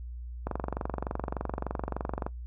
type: click train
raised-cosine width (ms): 1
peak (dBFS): -17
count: 43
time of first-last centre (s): 0.47-2.265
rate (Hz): 23.4
effects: noise-tail reverb RT60 0.1 s tail -19 dB re dry + added 60 Hz sine -37 dBFS peak until 2.46 s